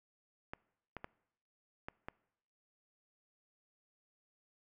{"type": "clicks", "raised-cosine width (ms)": 0.5, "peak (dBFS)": -27, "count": 5, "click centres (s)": [0.535, 0.967, 1.044, 1.885, 2.085], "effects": ["noise-tail reverb RT60 0.8 s tail -23 dB re dry"]}